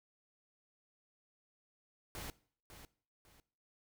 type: noise with echo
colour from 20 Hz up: pink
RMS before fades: -45 dBFS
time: 2.15-2.3 s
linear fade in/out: 0 ms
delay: 550 ms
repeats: 2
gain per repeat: -10 dB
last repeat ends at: 3.4 s
effects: noise-tail reverb RT60 0.5 s tail -20 dB re dry